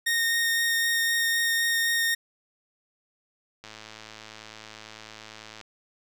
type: tone with vibrato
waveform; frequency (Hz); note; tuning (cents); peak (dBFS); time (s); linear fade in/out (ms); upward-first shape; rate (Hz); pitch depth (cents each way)
sawtooth; 1848; A#6; -16; -19; 0.06-2.15; 10; sine; 3.9; 8
type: click train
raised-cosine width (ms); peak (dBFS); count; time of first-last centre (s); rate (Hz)
0.2; -25; 216; 3.64-5.612; 109
effects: none